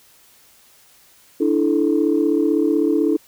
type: chord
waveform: sine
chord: D suspended second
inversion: none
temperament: equal with one note detuned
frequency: 293.7 / 329.6 / 435.7 Hz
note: D4 / E4 / A4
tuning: 0 / 0 / -17 cents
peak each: -18 / -18 / -20 dBFS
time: 1.4-3.17 s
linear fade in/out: 10 ms
effects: tanh soft clip ceiling -6 dBFS + white hiss -52 dBFS RMS until 3.27 s